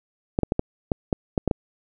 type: clicks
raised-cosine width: 2 ms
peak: -7 dBFS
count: 9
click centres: 0.389 / 0.433 / 0.521 / 0.594 / 0.918 / 1.128 / 1.378 / 1.477 / 1.512 s
effects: none